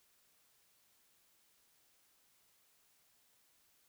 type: silence
effects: white hiss -72 dBFS RMS until 3.88 s